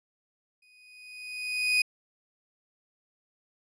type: tone with exponential growth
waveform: 35% pulse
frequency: 2489 Hz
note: D#7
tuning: in tune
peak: -18 dBFS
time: 0.62-1.82 s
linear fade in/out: 5 ms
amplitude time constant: 260 ms
effects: resampled to 22050 Hz